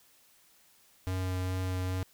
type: tone with vibrato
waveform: square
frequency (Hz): 92.5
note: F#2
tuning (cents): 0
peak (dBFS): -31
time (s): 1.07-2.03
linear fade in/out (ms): 0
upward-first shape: sine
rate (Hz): 2.4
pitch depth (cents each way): 10
effects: white hiss -63 dBFS RMS until 2.13 s

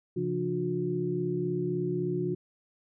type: tone cluster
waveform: sine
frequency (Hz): 135.3 / 171.4 / 296.9 / 360.3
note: C#3 / F3 / D4 / F#4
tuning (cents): -42 / -32 / +19 / -46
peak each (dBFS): -35 / -33 / -37 / -30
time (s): 0.16-2.35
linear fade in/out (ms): 10
effects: none

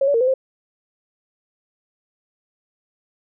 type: tone with pitch steps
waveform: sine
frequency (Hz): 546 / 570 / 460.4 / 509 / 527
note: C#5 / C#5 / A#4 / C5 / C5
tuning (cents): -26 / +48 / -22 / -48 / +12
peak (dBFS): -14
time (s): 0.01-0.34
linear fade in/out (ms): 5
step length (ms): 66
effects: none

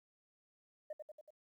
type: tone with echo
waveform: sine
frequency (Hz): 608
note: D#5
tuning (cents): -40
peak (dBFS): -39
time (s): 0.9-0.93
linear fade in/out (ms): 5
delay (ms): 94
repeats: 4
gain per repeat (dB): -4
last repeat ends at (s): 1.306
effects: tanh soft clip ceiling -38 dBFS + 13-bit

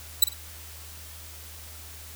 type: tone with echo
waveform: 15% pulse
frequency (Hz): 3951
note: B7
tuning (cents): 0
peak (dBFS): -6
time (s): 0.22-0.24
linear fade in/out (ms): 5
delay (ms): 48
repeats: 2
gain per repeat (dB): -12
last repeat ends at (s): 0.336
effects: added 78 Hz sine -45 dBFS peak until 2.15 s + white hiss -45 dBFS RMS until 2.15 s

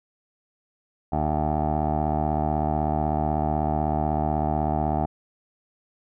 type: tone with low-pass filter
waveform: 15% pulse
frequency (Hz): 76.1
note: D#2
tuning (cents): -38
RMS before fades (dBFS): -24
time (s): 1.12-5.06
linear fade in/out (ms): 10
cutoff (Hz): 760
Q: 4.7
effects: none

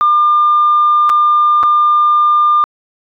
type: tone with dropouts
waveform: sine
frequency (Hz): 1200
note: D6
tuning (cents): +37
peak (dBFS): -6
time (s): 0.01-2.64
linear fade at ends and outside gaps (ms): 0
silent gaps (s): 1.094-1.099 / 1.63-1.635
effects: tanh soft clip ceiling -3 dBFS

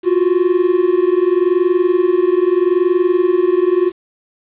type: tone pair together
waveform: triangle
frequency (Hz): 349.2 / 370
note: F4 / F#4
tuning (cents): 0 / 0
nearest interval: minor second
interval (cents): 100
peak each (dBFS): -12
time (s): 0.03-3.92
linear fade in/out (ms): 50
effects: resampled to 8000 Hz + 7-bit

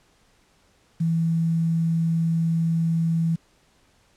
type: tone with quantisation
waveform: sine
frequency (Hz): 164.81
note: E3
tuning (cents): 0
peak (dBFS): -19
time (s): 1-3.36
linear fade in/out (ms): 10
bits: 8
effects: pink hiss -61 dBFS RMS until 4.16 s + low-pass 9000 Hz 12 dB/octave

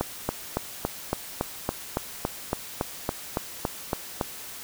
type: click train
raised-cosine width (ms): 1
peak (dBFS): -10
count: 16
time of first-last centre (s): 0.01-4.212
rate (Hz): 3.57
effects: white hiss -40 dBFS RMS until 4.63 s

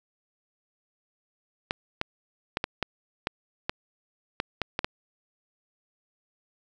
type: clicks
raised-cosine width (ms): 0.3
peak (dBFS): -10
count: 11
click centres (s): 1.709 / 2.014 / 2.571 / 2.641 / 2.827 / 3.271 / 3.695 / 4.401 / 4.617 / 4.791 / 4.845
effects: none

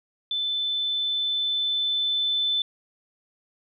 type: tone with level ramp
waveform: sine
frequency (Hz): 3520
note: A7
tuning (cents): 0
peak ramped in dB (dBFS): -24 to -21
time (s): 0.31-2.62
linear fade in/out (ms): 2
effects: none

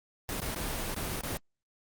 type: noise with dropouts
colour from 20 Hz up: pink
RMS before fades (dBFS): -34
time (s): 0.29-1.37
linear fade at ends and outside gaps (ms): 0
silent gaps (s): 0.402-0.419 / 0.546-0.561 / 0.945-0.964 / 1.21-1.235
effects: Opus 24 kbps

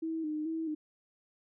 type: tone with vibrato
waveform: sine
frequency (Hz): 314.4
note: D#4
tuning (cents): +18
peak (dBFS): -32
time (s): 0.02-0.75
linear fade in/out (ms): 10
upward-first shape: square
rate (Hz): 2.3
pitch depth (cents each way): 49
effects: none

